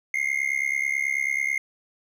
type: tone with amplitude modulation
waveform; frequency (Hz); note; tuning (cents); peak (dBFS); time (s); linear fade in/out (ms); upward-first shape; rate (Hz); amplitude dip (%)
triangle; 2121; C7; +23; -17; 0.14-1.58; 2; sine; 69.2; 95
effects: none